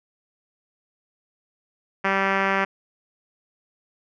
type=tone with low-pass filter; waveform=5% pulse; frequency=194.4 Hz; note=G3; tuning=14 cents flat; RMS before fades=-22 dBFS; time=2.04-2.65 s; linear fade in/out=10 ms; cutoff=2100 Hz; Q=1.3; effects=none